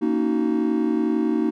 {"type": "chord", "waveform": "triangle", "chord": "D# minor seventh", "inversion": "second", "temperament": "just", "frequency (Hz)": [233.3, 280, 311.1, 373.4], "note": ["A#3", "C#4", "D#4", "F#4"], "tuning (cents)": [2, 18, 0, 16], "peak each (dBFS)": [-22, -26, -20, -25], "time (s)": [0.01, 1.51], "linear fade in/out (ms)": 20, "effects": []}